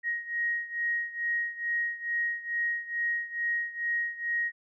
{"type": "beating tone pair", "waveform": "sine", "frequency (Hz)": [1881, 1883.3], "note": ["A#6", "A#6"], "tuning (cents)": [15, 17], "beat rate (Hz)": 2.3, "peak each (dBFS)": [-30, -33], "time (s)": [0.03, 4.52], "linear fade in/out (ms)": 50, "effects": []}